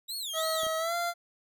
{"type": "tone with vibrato", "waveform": "sawtooth", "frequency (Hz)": 3729, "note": "A#7", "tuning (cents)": 0, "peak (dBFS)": -31, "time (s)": [0.08, 0.68], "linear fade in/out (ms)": 20, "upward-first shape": "sine", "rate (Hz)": 3, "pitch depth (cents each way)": 270}
{"type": "tone with pitch glide", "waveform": "25% pulse", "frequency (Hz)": [641, 691], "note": ["E5", "F5"], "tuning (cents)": [-49, -19], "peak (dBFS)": -25, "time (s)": [0.33, 1.14], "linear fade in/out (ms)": 50, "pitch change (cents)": 130, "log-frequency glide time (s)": [0.78, 0.95]}
{"type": "clicks", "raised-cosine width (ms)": 2, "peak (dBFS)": -33, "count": 2, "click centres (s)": [0.634, 0.667]}
{"effects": []}